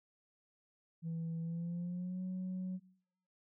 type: tone with pitch glide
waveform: sine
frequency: 164.81 to 184.99 Hz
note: E3 to F#3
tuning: 0 to 0 cents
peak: -35 dBFS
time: 1.02-2.8 s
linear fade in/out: 50 ms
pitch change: +200 cents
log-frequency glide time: 1.41-2.22 s
effects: noise-tail reverb RT60 0.8 s tail -24 dB re dry + tanh soft clip ceiling -35 dBFS